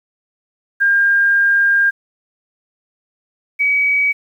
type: tone pair in turn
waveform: sine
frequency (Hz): 1606 / 2271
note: G6 / C#7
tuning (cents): +41 / +41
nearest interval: tritone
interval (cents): 600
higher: second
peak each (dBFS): -10 / -12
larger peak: first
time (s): 0.8-1.91 / 3.59-4.13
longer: first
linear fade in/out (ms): 20
effects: 8-bit